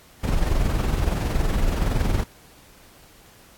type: noise with amplitude modulation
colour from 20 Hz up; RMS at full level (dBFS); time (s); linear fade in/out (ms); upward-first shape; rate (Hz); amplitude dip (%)
brown; -19; 0.23-2.24; 10; sine; 21.5; 50
effects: pink hiss -51 dBFS RMS until 3.57 s + AAC 64 kbps